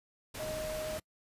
sine tone in noise, 622.3 Hz, D#5, in tune, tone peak -36 dBFS, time 0.39-0.98 s, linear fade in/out 10 ms, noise pink, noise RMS -42 dBFS, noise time 0.34-1 s, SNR +3 dB, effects noise-tail reverb RT60 0.1 s tail -26 dB re dry + resampled to 32000 Hz

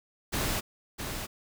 pink noise with echo, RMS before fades -30 dBFS, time 0.32-0.61 s, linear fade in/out 20 ms, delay 660 ms, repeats 1, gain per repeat -6 dB, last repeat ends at 1.27 s, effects none

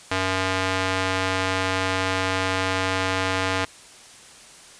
square tone with band-pass filter, 94.1 Hz, F#2, 30 cents sharp, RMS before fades -24 dBFS, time 0.11-3.65 s, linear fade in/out 5 ms, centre 2000 Hz, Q 0.58, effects white hiss -46 dBFS RMS until 4.79 s + resampled to 22050 Hz

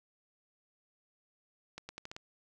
accelerating click train, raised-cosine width 0.2 ms, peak -26 dBFS, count 6, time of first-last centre 1.78-2.165 s, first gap 110 ms, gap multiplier 0.82, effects none

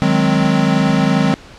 square chord, Ab dominant seventh, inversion second, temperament equal, 155.56 / 185 / 207.7 / 261.6 Hz, Eb3 / Gb3 / Ab3 / C4, 0 / 0 / 0 / 0 cents, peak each -18 dBFS, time 0.02-1.34 s, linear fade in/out 0 ms, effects pink hiss -39 dBFS RMS until 1.58 s + low-pass 5000 Hz 12 dB/octave

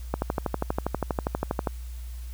click train, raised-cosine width 1 ms, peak -11 dBFS, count 20, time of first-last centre 0.14-1.672 s, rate 12.4 Hz, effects added 60 Hz sine -34 dBFS peak until 2.33 s + white hiss -53 dBFS RMS until 2.33 s

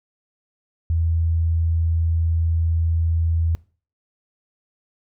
sine tone, 82.41 Hz, E2, in tune, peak -17 dBFS, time 0.9-3.55 s, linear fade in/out 0 ms, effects noise-tail reverb RT60 0.4 s tail -22 dB re dry

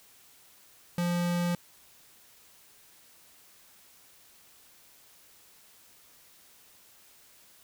square tone, 174.4 Hz, F3, 2 cents flat, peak -27 dBFS, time 0.98-1.55 s, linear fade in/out 2 ms, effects white hiss -58 dBFS RMS until 7.63 s

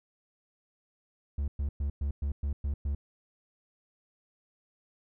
triangle tone bursts, 71 Hz, C#2, 42 cents sharp, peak -26 dBFS, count 8, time 1.38-2.95 s, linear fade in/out 5 ms, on 100 ms, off 110 ms, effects none

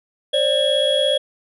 triangle tone cluster, 535 / 592 / 3326 Hz, C5 / D5 / G#7, +38 / +14 / +2 cents, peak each -18 dBFS, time 0.33-1.18 s, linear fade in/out 10 ms, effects resampled to 32000 Hz

